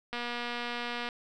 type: click train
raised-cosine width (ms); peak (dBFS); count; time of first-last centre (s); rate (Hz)
0.3; -20; 231; 0.13-1.088; 240
effects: none